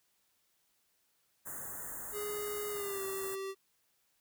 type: band-stop noise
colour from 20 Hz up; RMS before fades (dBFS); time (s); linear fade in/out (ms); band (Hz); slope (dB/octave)
white; -43; 1.45-3.36; 20; 1900 to 6600; 96
type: tone with pitch glide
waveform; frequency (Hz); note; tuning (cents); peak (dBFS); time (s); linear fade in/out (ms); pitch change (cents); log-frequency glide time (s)
square; 415.3 to 387.5; G#4 to G4; 0 to -20; -38; 2.12-3.55; 50; -120; 2.7-3.03
effects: white hiss -75 dBFS RMS until 4.2 s